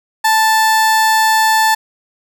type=tone; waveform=30% pulse; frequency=880 Hz; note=A5; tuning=in tune; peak=-7 dBFS; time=0.24-1.75 s; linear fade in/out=10 ms; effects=none